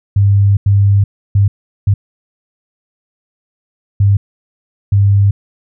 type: tone bursts at uneven times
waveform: sine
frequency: 100 Hz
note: G2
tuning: 35 cents sharp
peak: -6 dBFS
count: 6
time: 0.16-0.57 / 0.66-1.04 / 1.35-1.48 / 1.87-1.94 / 4-4.17 / 4.92-5.31 s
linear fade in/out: 5 ms
effects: none